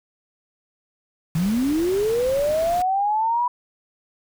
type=linear sweep; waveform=sine; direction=up; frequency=152.8 to 987.8 Hz; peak=-18 dBFS; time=1.35-3.48 s; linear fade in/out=5 ms
type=noise; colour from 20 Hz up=pink; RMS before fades=-35 dBFS; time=1.35-2.82 s; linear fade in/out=0 ms
effects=none